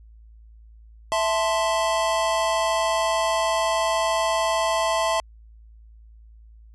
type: chord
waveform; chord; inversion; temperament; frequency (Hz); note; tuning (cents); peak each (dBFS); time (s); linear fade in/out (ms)
square; A minor; second; equal; 659.3 / 880 / 1046.5; E5 / A5 / C6; 0 / 0 / 0; -24 / -27 / -26; 1.12-5.2; 0
effects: added 55 Hz sine -45 dBFS peak until 6.74 s + resampled to 24000 Hz